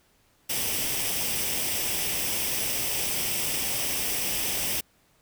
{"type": "noise with comb filter", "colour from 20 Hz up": "white", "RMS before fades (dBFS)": -28, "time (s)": [0.49, 4.81], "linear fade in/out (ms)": 10, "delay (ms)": 0.36, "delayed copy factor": 0.55, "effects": ["pink hiss -64 dBFS RMS until 5.21 s"]}